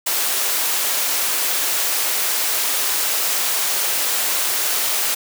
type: high-pass noise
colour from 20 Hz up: white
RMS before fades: -20 dBFS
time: 0.06-5.15 s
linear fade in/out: 10 ms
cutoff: 420 Hz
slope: 12 dB/octave
effects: none